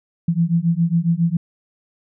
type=beating tone pair; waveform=sine; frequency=164.81 / 172.11 Hz; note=E3 / F3; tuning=0 / -25 cents; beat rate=7.3 Hz; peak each=-18 dBFS; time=0.28-1.37 s; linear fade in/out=5 ms; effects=none